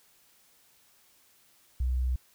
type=tone; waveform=sine; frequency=63 Hz; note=B1; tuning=35 cents sharp; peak=-25 dBFS; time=1.8-2.16 s; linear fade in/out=5 ms; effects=white hiss -63 dBFS RMS until 2.34 s